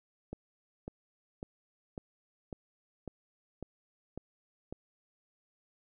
click train, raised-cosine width 2 ms, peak -26 dBFS, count 9, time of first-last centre 0.33-4.726 s, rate 1.82 Hz, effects none

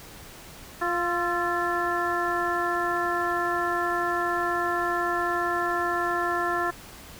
harmonic tone with a mistuned harmonic, 349.2 Hz, F4, in tune, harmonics 1 / 2 / 3 / 4 / 5, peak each -30 / -30 / -30 / -30 / -30 dBFS, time 0.81-6.71 s, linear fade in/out 10 ms, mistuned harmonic 4, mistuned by -54 cents, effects pink hiss -45 dBFS RMS until 7.19 s

